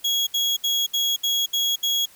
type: tone bursts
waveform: 35% pulse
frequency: 3322 Hz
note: G#7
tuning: in tune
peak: -18 dBFS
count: 7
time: 0.04-2.058 s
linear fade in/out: 10 ms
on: 230 ms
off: 68 ms
effects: white hiss -51 dBFS RMS until 2.15 s